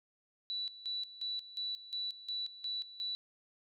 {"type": "tone with tremolo", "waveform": "sine", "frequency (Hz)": 3951, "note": "B7", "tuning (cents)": 0, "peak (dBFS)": -35, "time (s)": [0.5, 3.15], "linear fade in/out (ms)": 0, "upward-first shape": "square", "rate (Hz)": 2.8, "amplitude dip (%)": 80, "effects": []}